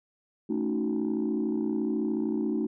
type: chord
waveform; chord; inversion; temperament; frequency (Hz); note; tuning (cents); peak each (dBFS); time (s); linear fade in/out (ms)
sine; D# half-diminished seventh; second; equal; 220 / 277.2 / 311.1 / 370; A3 / C#4 / D#4 / F#4; 0 / 0 / 0 / 0; -29 / -32 / -29 / -32; 0.49-2.67; 10
effects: tanh soft clip ceiling -20 dBFS